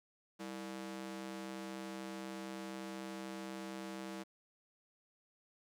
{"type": "ring-modulated tone", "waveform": "sawtooth", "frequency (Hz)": 261.6, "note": "C4", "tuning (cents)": 0, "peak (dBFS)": -36, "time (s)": [0.39, 4.24], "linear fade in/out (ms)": 20, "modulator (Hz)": 66.4, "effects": ["low-pass 11000 Hz 12 dB/octave", "11-bit"]}